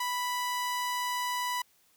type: tone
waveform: sawtooth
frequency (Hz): 987.8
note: B5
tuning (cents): 0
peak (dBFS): -26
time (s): 0-1.62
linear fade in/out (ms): 5
effects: white hiss -66 dBFS RMS until 1.96 s